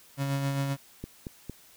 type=tone with tremolo; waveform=35% pulse; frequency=138.5 Hz; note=C#3; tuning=1 cent flat; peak=-24 dBFS; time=0.17-0.77 s; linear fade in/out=50 ms; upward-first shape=sine; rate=7.5 Hz; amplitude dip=35%
type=click train; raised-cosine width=3 ms; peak=-23 dBFS; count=3; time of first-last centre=1.04-1.497 s; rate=4.38 Hz
effects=white hiss -56 dBFS RMS until 1.76 s